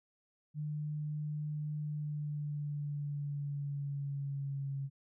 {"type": "tone with pitch glide", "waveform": "sine", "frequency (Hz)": [150.3, 137.83], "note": ["D3", "C#3"], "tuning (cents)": [40, -10], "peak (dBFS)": -35, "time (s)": [0.54, 4.9], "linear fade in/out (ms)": 50, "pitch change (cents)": -150, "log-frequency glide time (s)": [1.81, 4.78], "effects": []}